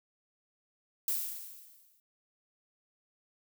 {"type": "noise with exponential decay", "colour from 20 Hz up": "violet", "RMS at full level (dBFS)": -30, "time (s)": [1.08, 2], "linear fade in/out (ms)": 1, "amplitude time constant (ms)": 200, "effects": []}